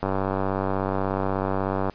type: click train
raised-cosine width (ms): 1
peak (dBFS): -11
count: 181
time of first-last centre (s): 0.03-1.897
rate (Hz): 96.4
effects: pink hiss -53 dBFS RMS until 1.94 s + resampled to 11025 Hz